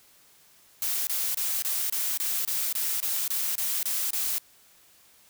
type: noise bursts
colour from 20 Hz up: blue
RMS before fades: -28 dBFS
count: 13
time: 0.82-4.382 s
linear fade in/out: 0 ms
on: 250 ms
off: 26 ms
effects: white hiss -58 dBFS RMS until 5.29 s